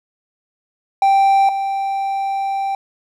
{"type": "tone pair in turn", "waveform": "triangle", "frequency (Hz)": [784, 784], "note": ["G5", "G5"], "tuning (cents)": [0, 0], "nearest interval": "unison", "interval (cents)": 0, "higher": "neither", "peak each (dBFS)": [-8, -16], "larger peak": "first", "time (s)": [[1.02, 1.49], [1.49, 2.75]], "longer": "second", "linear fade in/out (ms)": 2, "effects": []}